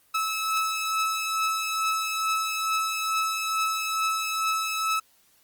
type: beating tone pair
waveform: sawtooth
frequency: 1300 / 1302.3 Hz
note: E6 / E6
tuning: -24 / -21 cents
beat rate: 2.3 Hz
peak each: -22 / -28 dBFS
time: 0.14-5 s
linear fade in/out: 10 ms
effects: white hiss -62 dBFS RMS until 5.43 s + Opus 24 kbps